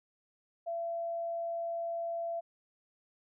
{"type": "tone", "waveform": "sine", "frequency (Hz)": 675, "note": "E5", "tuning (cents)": 41, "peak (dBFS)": -33, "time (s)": [0.66, 2.41], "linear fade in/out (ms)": 20, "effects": []}